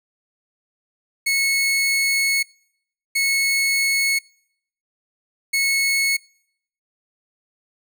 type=tone bursts at uneven times; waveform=sawtooth; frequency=2194 Hz; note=C#7; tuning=18 cents flat; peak=-14 dBFS; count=3; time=1.26-2.43 / 3.15-4.19 / 5.53-6.17 s; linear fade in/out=10 ms; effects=noise-tail reverb RT60 0.7 s tail -26 dB re dry